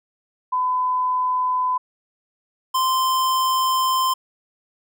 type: tone pair in turn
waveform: sine / square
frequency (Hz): 1008 / 1039.9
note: B5 / C6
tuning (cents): +35 / -11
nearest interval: minor second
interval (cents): 54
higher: second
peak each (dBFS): -18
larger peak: neither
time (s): 0.52-1.78 / 2.74-4.14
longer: second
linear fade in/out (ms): 10
effects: none